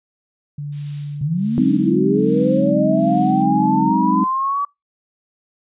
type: tone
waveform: sine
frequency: 145.3 Hz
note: D3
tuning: 18 cents flat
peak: -24 dBFS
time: 0.58-3.9 s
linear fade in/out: 5 ms
type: noise with tremolo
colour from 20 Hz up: violet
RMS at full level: -29 dBFS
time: 0.72-3.46 s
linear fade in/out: 5 ms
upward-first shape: sine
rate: 1.3 Hz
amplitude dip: 100%
type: linear sweep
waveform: sine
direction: up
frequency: 132.9 to 1148 Hz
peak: -17 dBFS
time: 1.21-4.65 s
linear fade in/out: 5 ms
type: chord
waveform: sine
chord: Ab dominant seventh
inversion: third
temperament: equal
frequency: 185 / 207.7 / 261.6 / 311.1 Hz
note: Gb3 / Ab3 / C4 / Eb4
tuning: 0 / 0 / 0 / 0 cents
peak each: -20 dBFS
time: 1.58-4.24 s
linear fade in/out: 0 ms
effects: noise-tail reverb RT60 0.2 s tail -25 dB re dry + resampled to 8000 Hz